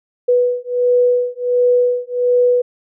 sine beating tone pair, 491.2 / 492.6 Hz, B4 / B4, -9 / -5 cents, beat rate 1.4 Hz, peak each -15 dBFS, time 0.28-2.62 s, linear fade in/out 10 ms, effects none

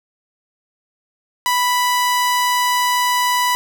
sawtooth tone, 987.8 Hz, B5, in tune, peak -11 dBFS, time 1.46-3.55 s, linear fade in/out 0 ms, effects none

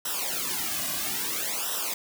white noise with flanger, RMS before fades -30 dBFS, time 0.05-1.94 s, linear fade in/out 5 ms, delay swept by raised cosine 0.44 to 2.24 ms, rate 0.6 Hz, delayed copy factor -1, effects none

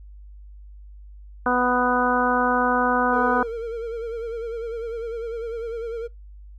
harmonic tone, 248.1 Hz, B3, 8 cents sharp, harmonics 1 / 2 / 3 / 4 / 5 / 6, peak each -25 / -25 / -25 / -25 / -25 / -25 dBFS, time 1.46-3.43 s, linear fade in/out 2 ms
triangle tone with vibrato, 460.6 Hz, A#4, 21 cents flat, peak -25 dBFS, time 3.12-6.08 s, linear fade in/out 20 ms, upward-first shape sine, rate 10 Hz, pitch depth 55 cents each way
effects noise-tail reverb RT60 0.2 s tail -25 dB re dry + added 50 Hz sine -40 dBFS peak until 6.58 s

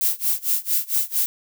violet noise with tremolo, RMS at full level -19 dBFS, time 0.01-1.26 s, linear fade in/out 0 ms, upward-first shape sine, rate 4.4 Hz, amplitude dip 95%, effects none

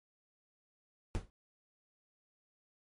brown noise with exponential decay, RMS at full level -31 dBFS, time 1.15-1.3 s, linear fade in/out 0 ms, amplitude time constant 32 ms, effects MP3 48 kbps

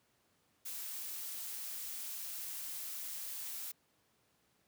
blue noise, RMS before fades -43 dBFS, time 0.65-3.72 s, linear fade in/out 10 ms, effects pink hiss -74 dBFS RMS until 4.67 s + high-pass 100 Hz 12 dB/octave

